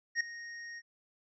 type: tone with ADSR envelope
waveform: square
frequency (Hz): 1864.7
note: A#6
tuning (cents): 0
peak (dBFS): -26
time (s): 0.15-0.82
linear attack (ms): 55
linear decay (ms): 4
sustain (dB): -17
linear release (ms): 42
effects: resampled to 16000 Hz